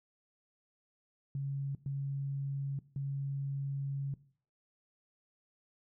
sine tone bursts at uneven times, 138.59 Hz, C#3, in tune, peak -33 dBFS, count 3, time 1.35-1.75 / 1.86-2.79 / 2.96-4.14 s, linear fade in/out 2 ms, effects noise-tail reverb RT60 0.5 s tail -18 dB re dry

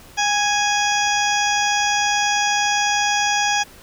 harmonic tone with a mistuned harmonic, 830.6 Hz, G#5, in tune, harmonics 1 / 2 / 3 / 4 / 6 / 7 / 8, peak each -20 / -23 / -25 / -26 / -28 / -28 / -29 dBFS, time 0.17-3.64 s, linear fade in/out 20 ms, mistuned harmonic 1, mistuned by -22 cents, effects pink hiss -45 dBFS RMS until 3.82 s

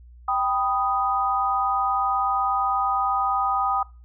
sine chord, G augmented, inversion none, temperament equal, 784 / 987.8 / 1244.5 Hz, G5 / B5 / D#6, 0 / 0 / 0 cents, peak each -24 / -29 / -23 dBFS, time 0.28-3.83 s, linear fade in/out 5 ms, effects noise-tail reverb RT60 0.3 s tail -21 dB re dry + added 60 Hz sine -44 dBFS peak until 4.04 s

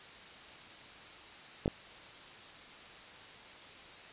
clicks, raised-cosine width 2 ms, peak -17 dBFS, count 2, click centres 1.659 / 1.679 s, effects white hiss -51 dBFS RMS until 4.12 s + resampled to 8000 Hz

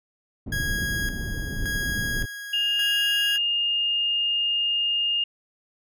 pink low-pass noise, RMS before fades -30 dBFS, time 0.46-2.26 s, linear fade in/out 10 ms, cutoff 240 Hz, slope 12 dB/octave
40% pulse tone with tremolo, 1650 Hz, G#6, 12 cents flat, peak -25 dBFS, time 0.52-3.38 s, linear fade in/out 5 ms, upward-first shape square, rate 0.88 Hz, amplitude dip 60%
sine tone, 2830 Hz, F7, 22 cents sharp, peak -21 dBFS, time 2.53-5.24 s, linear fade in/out 5 ms
effects none

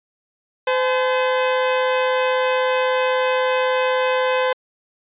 sawtooth tone pair together, 512 / 854.6 Hz, C5 / G#5, -38 / +49 cents, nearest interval major sixth, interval 887 cents, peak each -13 / -22 dBFS, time 0.67-4.53 s, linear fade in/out 5 ms, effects resampled to 8000 Hz

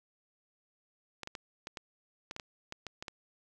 clicks, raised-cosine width 0.2 ms, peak -23 dBFS, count 12, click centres 1.233 / 1.274 / 1.352 / 1.671 / 1.772 / 2.311 / 2.364 / 2.398 / 2.724 / 2.867 / 3.025 / 3.082 s, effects none

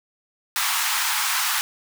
pink high-pass noise, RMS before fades -23 dBFS, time 0.56-1.61 s, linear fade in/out 0 ms, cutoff 880 Hz, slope 48 dB/octave, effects none

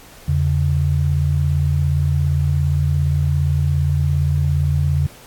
sine tone pair together, 83.9 / 141.26 Hz, E2 / C#3, +31 / +33 cents, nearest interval major sixth, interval 902 cents, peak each -17 dBFS, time 0.28-5.07 s, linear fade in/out 5 ms, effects pink hiss -43 dBFS RMS until 5.26 s + AAC 64 kbps

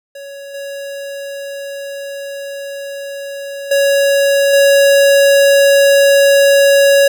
square tone with level steps, 558 Hz, C#5, 11 cents sharp, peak -29 / -24 / -10 / -7 dBFS, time 0.15-7.08 s, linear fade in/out 5 ms, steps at 0.54 / 3.71 / 4.53 s, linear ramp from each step 5 ms, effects none

